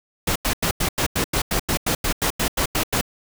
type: noise bursts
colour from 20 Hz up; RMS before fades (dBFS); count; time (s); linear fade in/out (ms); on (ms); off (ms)
pink; -21; 16; 0.27-3.012; 5; 87; 90
effects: none